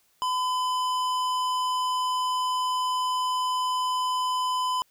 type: tone with tanh clipping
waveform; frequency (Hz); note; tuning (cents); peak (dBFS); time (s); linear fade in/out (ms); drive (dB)
sine; 1010; B5; +39; -26; 0.22-4.82; 0; 17
effects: white hiss -66 dBFS RMS until 4.9 s